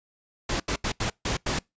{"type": "noise bursts at uneven times", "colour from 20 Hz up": "pink", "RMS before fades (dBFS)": -27, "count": 6, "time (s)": [[0.49, 0.6], [0.68, 0.76], [0.84, 0.92], [1, 1.1], [1.25, 1.37], [1.46, 1.59]], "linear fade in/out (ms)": 5, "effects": ["noise-tail reverb RT60 0.2 s tail -26 dB re dry", "resampled to 16000 Hz"]}